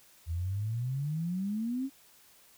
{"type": "exponential sweep", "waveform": "sine", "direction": "up", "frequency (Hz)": [79.5, 277.4], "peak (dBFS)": -30, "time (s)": [0.26, 1.9], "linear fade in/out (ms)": 50, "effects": ["white hiss -60 dBFS RMS until 2.57 s"]}